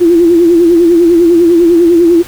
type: tone with vibrato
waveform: sine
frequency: 340.8 Hz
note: F4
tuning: 42 cents flat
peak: -3 dBFS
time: 0-2.23 s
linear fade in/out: 20 ms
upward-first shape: sine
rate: 10 Hz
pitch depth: 68 cents each way
effects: pink hiss -30 dBFS RMS until 2.27 s